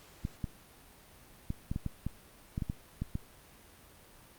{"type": "clicks", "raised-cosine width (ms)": 5, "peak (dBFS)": -21, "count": 12, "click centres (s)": [0.251, 0.442, 1.504, 1.715, 1.761, 1.863, 2.066, 2.579, 2.622, 2.699, 3.02, 3.154], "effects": ["pink hiss -57 dBFS RMS until 4.38 s", "Opus 48 kbps"]}